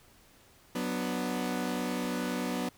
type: chord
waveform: sawtooth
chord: B minor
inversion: second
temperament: equal with one note detuned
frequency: 185 / 246.9 / 296.6 Hz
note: F#3 / B3 / D4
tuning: 0 / 0 / +17 cents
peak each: -32 / -29 / -34 dBFS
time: 0.75-2.69 s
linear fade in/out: 5 ms
effects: pink hiss -60 dBFS RMS until 2.77 s